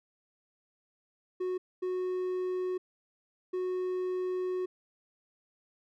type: tone bursts at uneven times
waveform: triangle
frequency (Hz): 367.1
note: F#4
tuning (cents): -14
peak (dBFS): -28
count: 3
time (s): 1.4-1.58 / 1.82-2.78 / 3.53-4.66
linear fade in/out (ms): 10
effects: none